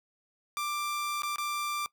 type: tone with dropouts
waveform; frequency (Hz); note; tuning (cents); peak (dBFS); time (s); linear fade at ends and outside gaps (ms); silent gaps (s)
sawtooth; 1181; D6; +9; -27; 0.57-1.86; 0; 1.22-1.233 / 1.359-1.383
effects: noise-tail reverb RT60 0.1 s tail -20 dB re dry